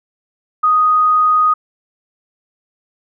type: tone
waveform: sine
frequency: 1245 Hz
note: D#6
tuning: 1 cent sharp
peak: -9 dBFS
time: 0.63-1.54 s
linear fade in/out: 10 ms
effects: none